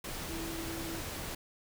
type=tone in noise; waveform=sine; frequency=329.6 Hz; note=E4; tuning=in tune; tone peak=-40 dBFS; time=0.29-1 s; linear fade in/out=5 ms; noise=pink; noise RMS=-40 dBFS; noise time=0.04-1.35 s; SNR=-3 dB; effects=none